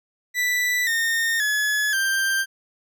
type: tone with pitch steps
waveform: 40% pulse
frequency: 1975.5 / 1832.6 / 1700 / 1577 Hz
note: B6 / A#6 / G#6 / G6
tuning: 0 / -30 / +40 / +10 cents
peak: -19 dBFS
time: 0.34-2.46 s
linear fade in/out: 50 ms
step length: 530 ms
effects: none